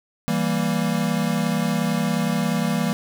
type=chord; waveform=square; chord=E diminished; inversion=none; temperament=equal; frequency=164.81 / 196 / 233.1 Hz; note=E3 / G3 / Bb3; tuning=0 / 0 / 0 cents; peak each=-25 dBFS; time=0.28-2.93 s; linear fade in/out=0 ms; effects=7-bit